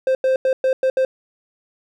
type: tone bursts at uneven times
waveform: triangle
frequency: 523.3 Hz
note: C5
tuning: in tune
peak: -12 dBFS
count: 6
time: 0.07-0.15 / 0.24-0.36 / 0.45-0.53 / 0.64-0.73 / 0.83-0.9 / 0.97-1.05 s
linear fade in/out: 2 ms
effects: none